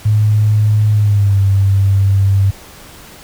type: tone with pitch glide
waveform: sine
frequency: 106.3 to 98.04 Hz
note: G#2 to G2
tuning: +41 to +1 cents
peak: -8 dBFS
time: 0.05-2.51 s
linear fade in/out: 10 ms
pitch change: -140 cents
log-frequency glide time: 0.91-1.41 s
effects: pink hiss -37 dBFS RMS until 3.23 s